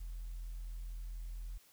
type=tone; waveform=sine; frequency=42.12 Hz; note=E1; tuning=38 cents sharp; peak=-39 dBFS; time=0-1.58 s; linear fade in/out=10 ms; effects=tanh soft clip ceiling -38 dBFS + white hiss -65 dBFS RMS until 1.72 s